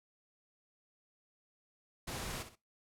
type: noise with echo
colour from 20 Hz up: pink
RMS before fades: -41 dBFS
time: 2.07-2.43 s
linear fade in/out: 10 ms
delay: 63 ms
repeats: 2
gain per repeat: -10 dB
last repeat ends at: 2.556 s
effects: noise-tail reverb RT60 0.2 s tail -18 dB re dry + low-pass 12000 Hz 12 dB/octave